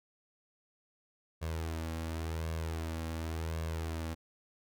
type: tone with flanger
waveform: sawtooth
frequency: 81.1 Hz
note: E2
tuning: 28 cents flat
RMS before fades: -37 dBFS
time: 1.41-4.15 s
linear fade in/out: 20 ms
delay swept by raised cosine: 1.8 to 3.7 ms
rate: 0.91 Hz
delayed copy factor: +0.5
effects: none